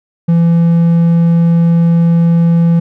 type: tone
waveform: triangle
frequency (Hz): 168.3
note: E3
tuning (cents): +36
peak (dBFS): -4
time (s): 0.28-2.8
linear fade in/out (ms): 10
effects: none